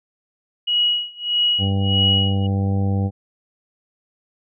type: tone with tremolo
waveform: sine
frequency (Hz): 2908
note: F#7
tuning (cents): -31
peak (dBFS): -14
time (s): 0.67-2.47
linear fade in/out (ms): 10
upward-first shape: sine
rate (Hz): 1.6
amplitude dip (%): 95
type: harmonic tone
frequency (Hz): 98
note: G2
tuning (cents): 0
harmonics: 1 / 2 / 3 / 4 / 5 / 6 / 7 / 8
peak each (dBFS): -18 / -23 / -32 / -39 / -32 / -42 / -42 / -35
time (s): 1.58-3.11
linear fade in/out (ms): 50
effects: none